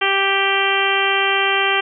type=harmonic tone; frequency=392 Hz; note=G4; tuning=in tune; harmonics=1 / 2 / 3 / 4 / 5 / 6 / 7 / 8; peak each=-23 / -23 / -23 / -23 / -23 / -23 / -23 / -23 dBFS; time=0.01-1.81 s; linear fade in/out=10 ms; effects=none